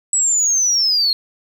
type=linear sweep; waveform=sine; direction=down; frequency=7900 to 4218 Hz; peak=-12 dBFS; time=0.13-1.13 s; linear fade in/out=2 ms; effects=tanh soft clip ceiling -9 dBFS + 8-bit